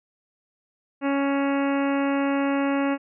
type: harmonic tone with a mistuned harmonic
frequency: 278.1 Hz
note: C#4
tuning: 6 cents sharp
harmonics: 1 / 2 / 3 / 4 / 5 / 6 / 7 / 8 / 9 / 10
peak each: -22 / -28 / -32 / -34 / -36 / -38 / -39 / -40 / -41 / -42 dBFS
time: 1.01-2.98 s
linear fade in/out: 50 ms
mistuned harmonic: 9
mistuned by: +25 cents
effects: none